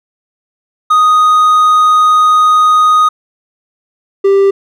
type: tone pair in turn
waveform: triangle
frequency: 1244.5 / 393.7 Hz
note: D#6 / G4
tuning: 0 / +8 cents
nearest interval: octave + minor sixth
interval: 1992 cents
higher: first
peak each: -3 dBFS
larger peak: neither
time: 0.9-3.09 / 4.24-4.51 s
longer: first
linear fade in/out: 10 ms
effects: none